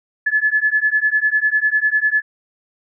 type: beating tone pair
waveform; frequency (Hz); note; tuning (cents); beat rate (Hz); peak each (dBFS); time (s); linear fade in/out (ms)
sine; 1715 / 1725; A6 / A6; -45 / -35; 10; -17; 0.26-2.22; 10
effects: none